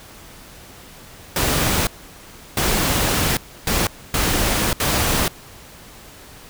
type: noise bursts at uneven times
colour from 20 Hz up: pink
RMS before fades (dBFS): -19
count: 5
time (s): 1.36-1.87 / 2.57-3.37 / 3.67-3.87 / 4.14-4.73 / 4.8-5.28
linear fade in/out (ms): 2
effects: pink hiss -42 dBFS RMS until 6.49 s